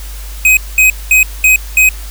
square tone bursts, 2521 Hz, D#7, 22 cents sharp, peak -5 dBFS, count 5, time 0.45-1.89 s, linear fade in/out 2 ms, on 120 ms, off 210 ms, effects added 50 Hz sine -23 dBFS peak until 2.1 s + white hiss -33 dBFS RMS until 2.1 s

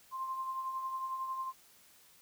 sine tone with tremolo, 1051 Hz, C6, 7 cents sharp, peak -33 dBFS, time 0.11-1.53 s, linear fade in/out 50 ms, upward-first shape triangle, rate 11 Hz, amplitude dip 50%, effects white hiss -62 dBFS RMS until 2.21 s

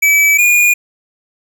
square tone pair in turn, 2299 / 2436 Hz, D7 / D#7, -37 / -37 cents, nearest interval minor second, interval 100 cents, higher second, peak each -8 dBFS, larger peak neither, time 0.02-0.38 / 0.38-0.74 s, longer neither, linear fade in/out 10 ms, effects none

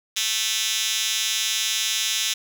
5% pulse tone with high-pass filter, 220 Hz, A3, in tune, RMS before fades -24 dBFS, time 0.16-2.34 s, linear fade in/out 10 ms, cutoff 4000 Hz, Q 4.3, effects none

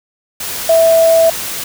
sine tone in noise, 657 Hz, E5, 6 cents flat, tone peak -6 dBFS, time 0.69-1.3 s, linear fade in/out 5 ms, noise white, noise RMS -22 dBFS, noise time 0.4-1.64 s, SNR +13 dB, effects none

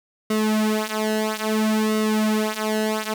sawtooth tone with flanger, 216.2 Hz, A3, 30 cents flat, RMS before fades -22 dBFS, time 0.3-3.14 s, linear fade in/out 5 ms, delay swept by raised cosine 1.2 to 5.5 ms, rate 0.6 Hz, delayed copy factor -0.85, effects 8-bit

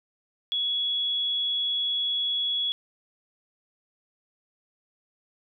sine tone, 3365 Hz, G#7, 22 cents sharp, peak -24 dBFS, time 0.52-2.72 s, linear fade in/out 0 ms, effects none

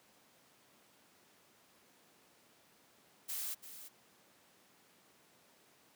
blue noise with echo, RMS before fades -40 dBFS, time 3.28-3.55 s, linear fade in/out 20 ms, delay 340 ms, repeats 1, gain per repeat -11 dB, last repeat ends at 3.89 s, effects pink hiss -66 dBFS RMS until 5.95 s + high-pass 200 Hz 12 dB/octave

